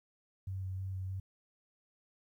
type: tone with vibrato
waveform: sine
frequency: 94.6 Hz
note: F#2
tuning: 39 cents sharp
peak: -36 dBFS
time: 0.47-1.2 s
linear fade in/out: 5 ms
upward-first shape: square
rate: 3.2 Hz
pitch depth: 12 cents each way
effects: 12-bit